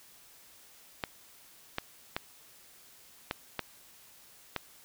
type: clicks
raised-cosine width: 0.3 ms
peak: -15 dBFS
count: 6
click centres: 1.038 / 1.784 / 2.165 / 3.311 / 3.593 / 4.563 s
effects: white hiss -57 dBFS RMS until 4.84 s